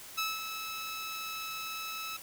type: tone with ADSR envelope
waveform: 15% pulse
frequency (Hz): 1303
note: E6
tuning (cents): -20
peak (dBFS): -23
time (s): 0.17-2.17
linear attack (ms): 16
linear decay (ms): 200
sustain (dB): -8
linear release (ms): 7
effects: white hiss -48 dBFS RMS until 2.22 s